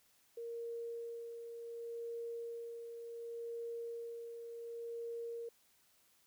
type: tone with tremolo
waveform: sine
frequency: 466.2 Hz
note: A#4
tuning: in tune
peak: -40 dBFS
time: 0.37-5.49 s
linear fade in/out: 5 ms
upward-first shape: sine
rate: 0.68 Hz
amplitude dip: 45%
effects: white hiss -71 dBFS RMS until 6.26 s